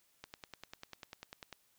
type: click train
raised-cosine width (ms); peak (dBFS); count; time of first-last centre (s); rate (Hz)
0.2; -28; 14; 0.24-1.527; 10.1
effects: white hiss -72 dBFS RMS until 1.78 s

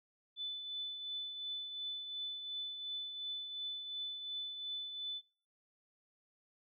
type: tone with tremolo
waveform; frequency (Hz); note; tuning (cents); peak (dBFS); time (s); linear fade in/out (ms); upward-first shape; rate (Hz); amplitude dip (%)
sine; 3500; A7; -10; -37; 0.36-5.22; 50; triangle; 2.8; 50
effects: noise-tail reverb RT60 0.4 s tail -20 dB re dry

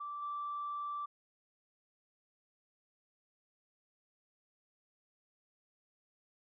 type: tone with level steps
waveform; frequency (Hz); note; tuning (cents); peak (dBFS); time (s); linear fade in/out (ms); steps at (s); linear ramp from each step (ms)
sine; 1168; D6; -10; -39 / -36; 0-1.06; 10; 0.22; 5
effects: tanh soft clip ceiling -32 dBFS

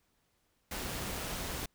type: noise with amplitude modulation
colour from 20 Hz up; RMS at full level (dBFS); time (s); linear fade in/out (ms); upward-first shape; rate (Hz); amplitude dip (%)
pink; -37; 0.71-1.66; 5; sine; 183; 30
effects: pink hiss -75 dBFS RMS until 1.74 s

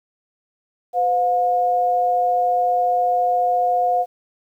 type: tone pair together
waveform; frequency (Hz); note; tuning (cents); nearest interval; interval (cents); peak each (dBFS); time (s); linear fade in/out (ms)
sine; 506 / 715.6; B4 / F5; +42 / +42; tritone; 600; -23 / -16; 0.93-4.06; 50
effects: 9-bit

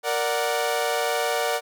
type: chord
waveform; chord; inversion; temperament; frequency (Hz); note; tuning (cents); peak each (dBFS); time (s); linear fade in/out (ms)
sawtooth; Bb augmented; none; equal; 466.2 / 587.3 / 740; Bb4 / D5 / F#5; 0 / 0 / 0; -23; 0.03-1.61; 50
effects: none

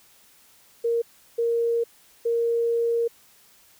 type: tone bursts at uneven times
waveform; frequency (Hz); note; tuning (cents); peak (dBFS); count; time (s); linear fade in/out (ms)
sine; 466.2; A#4; 0; -20; 3; 0.84-1.02 / 1.38-1.84 / 2.25-3.08; 10
effects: white hiss -56 dBFS RMS until 3.79 s

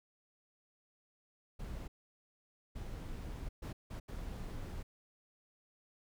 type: noise bursts at uneven times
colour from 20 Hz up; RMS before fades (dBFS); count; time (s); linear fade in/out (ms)
brown; -43; 5; 1.59-1.88 / 2.75-3.49 / 3.62-3.73 / 3.9-4 / 4.08-4.83; 10
effects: none

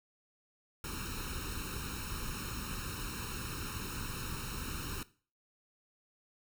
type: noise with comb filter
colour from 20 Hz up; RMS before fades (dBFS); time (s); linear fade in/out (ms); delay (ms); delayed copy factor
pink; -40; 0.84-5.03; 2; 0.74; +1
effects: noise-tail reverb RT60 0.4 s tail -18 dB re dry

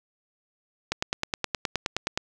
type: click train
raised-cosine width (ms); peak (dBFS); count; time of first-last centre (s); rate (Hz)
0.2; -8; 13; 0.92-2.175; 9.56
effects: none

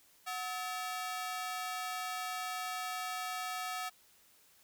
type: ring-modulated tone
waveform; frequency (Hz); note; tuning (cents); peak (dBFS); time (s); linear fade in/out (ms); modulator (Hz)
sawtooth; 1011; B5; +40; -30; 0.26-3.9; 20; 276
effects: white hiss -65 dBFS RMS until 4.63 s

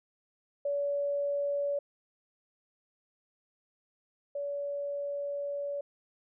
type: tone pair in turn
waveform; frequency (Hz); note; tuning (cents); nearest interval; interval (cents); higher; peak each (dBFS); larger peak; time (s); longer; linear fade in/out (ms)
sine; 570 / 570; C#5 / C#5; +48 / +48; unison; 0; neither; -28 / -32; first; 0.65-1.79 / 4.35-5.81; second; 5
effects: none

